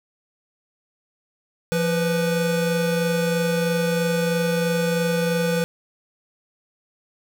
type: tone pair together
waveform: square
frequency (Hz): 172.32 / 493.9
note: F3 / B4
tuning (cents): -23 / 0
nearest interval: octave + tritone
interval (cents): 1823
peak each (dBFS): -23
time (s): 1.72-5.64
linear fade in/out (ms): 0
effects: none